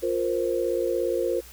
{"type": "chord", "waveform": "sine", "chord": "F suspended fourth", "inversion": "none", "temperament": "equal with one note detuned", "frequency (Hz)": [352.5, 466.2, 523.3], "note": ["F4", "Bb4", "C5"], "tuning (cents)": [16, 0, 0], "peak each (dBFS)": -27, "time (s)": [0.02, 1.41], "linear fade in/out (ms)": 20, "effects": ["added 60 Hz sine -48 dBFS peak until 1.52 s", "white hiss -48 dBFS RMS until 1.52 s"]}